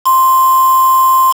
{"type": "tone with quantisation", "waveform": "sine", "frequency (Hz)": 1046.5, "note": "C6", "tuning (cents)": 0, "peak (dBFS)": -6, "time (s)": [0.05, 1.33], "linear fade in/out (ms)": 20, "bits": 3, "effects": []}